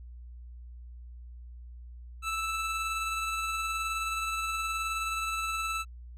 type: tone with tremolo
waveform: 25% pulse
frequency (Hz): 1318.5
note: E6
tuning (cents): 0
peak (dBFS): -25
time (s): 2.22-5.85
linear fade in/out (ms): 50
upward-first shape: triangle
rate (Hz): 19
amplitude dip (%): 30
effects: added 60 Hz sine -43 dBFS peak until 6.17 s + low-pass 11000 Hz 12 dB/octave